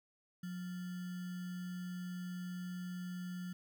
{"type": "tone with sample-and-hold", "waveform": "sine", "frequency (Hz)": 180.1, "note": "F#3", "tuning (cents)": -46, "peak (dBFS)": -40, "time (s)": [0.43, 3.53], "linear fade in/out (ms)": 5, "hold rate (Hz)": 1575, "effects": []}